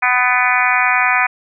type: harmonic tone with a mistuned harmonic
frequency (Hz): 249.6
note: B3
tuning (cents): +19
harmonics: 3 / 4 / 5 / 6 / 7 / 8 / 9 / 10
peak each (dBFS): -20 / -20 / -20 / -20 / -20 / -20 / -20 / -20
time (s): 0.02-1.27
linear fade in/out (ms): 10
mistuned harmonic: 10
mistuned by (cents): -42
effects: none